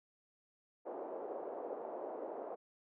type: band-pass noise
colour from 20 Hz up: white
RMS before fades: -44 dBFS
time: 0.85-2.56 s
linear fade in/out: 20 ms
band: 370 to 670 Hz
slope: 24 dB/octave
effects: none